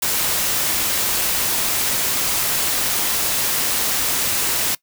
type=noise; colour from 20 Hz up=white; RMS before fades=-20 dBFS; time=0.02-4.75 s; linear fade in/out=5 ms; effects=noise-tail reverb RT60 0.1 s tail -21 dB re dry